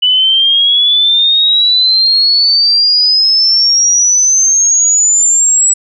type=exponential sweep; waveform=sine; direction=up; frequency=2968 to 7840 Hz; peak=-6 dBFS; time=0.02-5.74 s; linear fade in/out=10 ms; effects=none